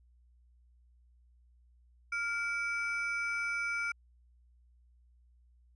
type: ring-modulated tone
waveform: triangle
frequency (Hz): 1852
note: A#6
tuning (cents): -12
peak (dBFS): -27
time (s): 2.12-3.92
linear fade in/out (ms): 5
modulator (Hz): 451
effects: added 60 Hz sine -61 dBFS peak until 5.75 s + resampled to 22050 Hz